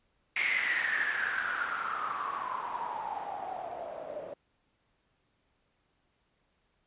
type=noise with low-pass filter sweep; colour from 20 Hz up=blue; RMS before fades=-34 dBFS; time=0.36-4.34 s; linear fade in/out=5 ms; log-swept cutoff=2200 to 560 Hz; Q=9.9; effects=pink hiss -74 dBFS RMS until 6.86 s + resampled to 8000 Hz